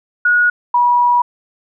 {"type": "tone pair in turn", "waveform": "sine", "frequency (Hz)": [1452, 969.1], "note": ["F#6", "B5"], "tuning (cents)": [-33, -33], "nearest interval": "perfect fifth", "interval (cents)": 700, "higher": "first", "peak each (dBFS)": -9, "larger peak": "neither", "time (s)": [[0.25, 0.5], [0.74, 1.22]], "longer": "second", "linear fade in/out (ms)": 5, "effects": []}